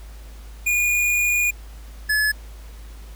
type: tone pair in turn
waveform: square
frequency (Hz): 2439 / 1711.7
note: D#7 / A6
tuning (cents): -35 / -48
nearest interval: tritone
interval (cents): 613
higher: first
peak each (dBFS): -18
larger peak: neither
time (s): 0.66-1.51 / 2.09-2.32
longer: first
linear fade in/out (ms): 10
effects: added 53 Hz sine -36 dBFS peak until 3.15 s + pink hiss -49 dBFS RMS until 3.15 s